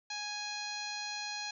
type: harmonic tone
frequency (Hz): 831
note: G#5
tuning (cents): +1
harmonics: 1 / 2 / 3 / 4 / 5 / 6 / 7 / 8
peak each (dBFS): -44 / -45 / -44 / -50 / -41 / -51 / -50 / -49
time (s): 0.1-1.51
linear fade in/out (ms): 5
effects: none